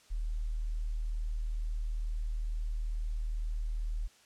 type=tone; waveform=sine; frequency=38.89 Hz; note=D#1; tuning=in tune; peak=-31 dBFS; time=0.1-4.08 s; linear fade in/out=20 ms; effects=white hiss -62 dBFS RMS until 4.25 s + low-pass 8000 Hz 12 dB/octave